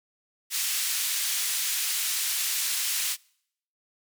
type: band-pass noise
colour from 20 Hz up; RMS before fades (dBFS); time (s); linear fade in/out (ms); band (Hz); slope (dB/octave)
white; -28; 0.5-3.17; 50; 2100 to 13000; 12
effects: noise-tail reverb RT60 0.7 s tail -26 dB re dry